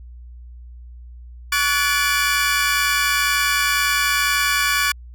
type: tone cluster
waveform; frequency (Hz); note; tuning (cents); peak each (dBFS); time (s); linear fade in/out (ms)
sawtooth; 1130 / 1467 / 1726 / 2350; C#6 / F#6 / A6 / D7; +33 / -15 / -34 / +1; -19; 1.52-4.92; 5
effects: added 60 Hz sine -36 dBFS peak until 5.14 s